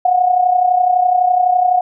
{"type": "tone with amplitude modulation", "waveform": "sine", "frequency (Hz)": 727, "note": "F#5", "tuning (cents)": -31, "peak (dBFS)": -7, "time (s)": [0.05, 1.81], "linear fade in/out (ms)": 5, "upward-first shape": "sine", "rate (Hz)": 31.9, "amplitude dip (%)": 65, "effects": []}